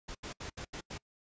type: noise bursts at uneven times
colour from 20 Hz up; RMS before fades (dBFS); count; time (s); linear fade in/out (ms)
pink; -42; 6; 0.08-0.15 / 0.23-0.33 / 0.4-0.5 / 0.57-0.65 / 0.73-0.81 / 0.9-0.98; 10
effects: noise-tail reverb RT60 0.1 s tail -25 dB re dry + resampled to 16000 Hz